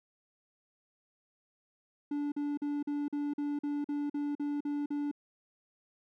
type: tone bursts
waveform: triangle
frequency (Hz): 290.3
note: D4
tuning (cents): -20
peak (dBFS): -29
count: 12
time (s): 2.11-5.114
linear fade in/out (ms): 5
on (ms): 210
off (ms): 44
effects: none